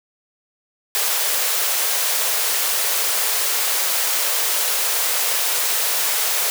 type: high-pass noise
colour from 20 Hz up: white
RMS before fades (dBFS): -20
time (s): 0.95-6.5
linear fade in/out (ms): 0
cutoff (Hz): 410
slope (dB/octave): 48
effects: none